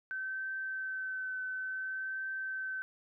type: tone with vibrato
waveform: sine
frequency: 1534 Hz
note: G6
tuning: 38 cents flat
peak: -35 dBFS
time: 0.11-2.82 s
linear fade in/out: 0 ms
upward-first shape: triangle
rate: 0.57 Hz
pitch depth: 20 cents each way
effects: none